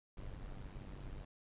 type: noise with amplitude modulation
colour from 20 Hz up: brown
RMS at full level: -44 dBFS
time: 0.17-1.25 s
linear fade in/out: 5 ms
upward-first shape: sine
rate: 97.2 Hz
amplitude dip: 70%
effects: resampled to 8000 Hz